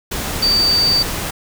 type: tone in noise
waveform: sine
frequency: 4622 Hz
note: D8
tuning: 28 cents flat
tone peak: -12 dBFS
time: 0.42-1.03 s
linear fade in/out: 10 ms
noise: pink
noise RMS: -23 dBFS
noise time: 0.11-1.31 s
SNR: +8 dB
effects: none